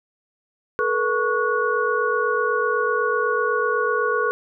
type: tone cluster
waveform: sine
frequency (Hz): 433.6 / 481.6 / 1114 / 1458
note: A4 / B4 / C#6 / F#6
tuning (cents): -25 / -44 / +8 / -26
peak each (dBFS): -24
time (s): 0.79-4.31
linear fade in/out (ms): 0
effects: none